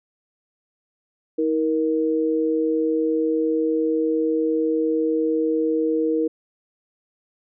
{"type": "tone pair together", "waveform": "sine", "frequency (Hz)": [318.6, 470], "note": ["D#4", "A#4"], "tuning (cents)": [41, 14], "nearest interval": "perfect fifth", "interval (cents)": 673, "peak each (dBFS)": -21, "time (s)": [1.38, 6.28], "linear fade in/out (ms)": 10, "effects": []}